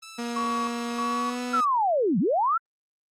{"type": "tone with vibrato", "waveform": "5% pulse", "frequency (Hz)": 1307, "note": "E6", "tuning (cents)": -15, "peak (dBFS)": -27, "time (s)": [0.02, 1.65], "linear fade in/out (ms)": 10, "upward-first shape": "sine", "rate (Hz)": 3, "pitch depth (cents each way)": 21}
{"type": "tone with pitch glide", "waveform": "sawtooth", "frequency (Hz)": [237, 246.9], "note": ["A#3", "B3"], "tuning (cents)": [29, 0], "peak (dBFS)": -25, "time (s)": [0.18, 1.61], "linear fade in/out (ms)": 10, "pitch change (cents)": 71, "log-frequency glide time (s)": [0.92, 1.41]}
{"type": "tone with tremolo", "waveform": "sine", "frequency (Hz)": 1125, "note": "C#6", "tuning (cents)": 25, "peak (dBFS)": -26, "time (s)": [0.36, 1.35], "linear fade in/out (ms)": 5, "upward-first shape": "square", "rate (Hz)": 1.6, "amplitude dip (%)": 75}
{"type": "linear two-way sweep", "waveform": "sine", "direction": "down then up", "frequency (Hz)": [1396.9, 158.3, 1396.9], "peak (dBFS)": -20, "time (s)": [1.53, 2.58], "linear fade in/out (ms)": 10, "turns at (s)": 2.19}
{"effects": ["low-pass 7000 Hz 12 dB/octave", "Opus 32 kbps"]}